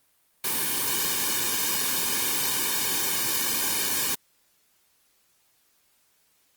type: noise with comb filter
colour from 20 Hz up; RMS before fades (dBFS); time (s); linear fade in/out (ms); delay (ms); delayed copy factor
white; -26; 0.44-4.15; 5; 1.5; -0.85
effects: white hiss -66 dBFS RMS until 6.56 s + Opus 32 kbps